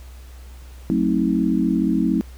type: chord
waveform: sine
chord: F# diminished seventh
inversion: none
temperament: just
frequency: 185 / 222 / 266.4 / 319.7 Hz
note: F#3 / A3 / C4 / Eb4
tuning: 0 / +16 / +31 / +47 cents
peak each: -22 dBFS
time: 0.9-2.21 s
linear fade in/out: 0 ms
effects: added 63 Hz sine -37 dBFS peak until 2.37 s + pink hiss -50 dBFS RMS until 2.37 s